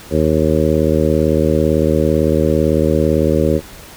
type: harmonic tone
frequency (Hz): 77.9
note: D#2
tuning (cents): +3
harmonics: 1 / 2 / 3 / 4 / 5 / 6 / 7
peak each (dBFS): -19 / -19 / -19 / -19 / -19 / -19 / -19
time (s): 0.1-3.61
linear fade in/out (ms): 50
effects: pink hiss -37 dBFS RMS until 3.96 s